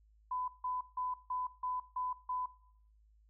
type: tone bursts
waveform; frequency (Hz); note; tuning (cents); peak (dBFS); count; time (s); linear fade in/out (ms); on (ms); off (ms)
sine; 1004; B5; +28; -34; 7; 0.31-2.46; 5; 170; 160
effects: noise-tail reverb RT60 0.7 s tail -20 dB re dry + added 53 Hz sine -63 dBFS peak until 3.29 s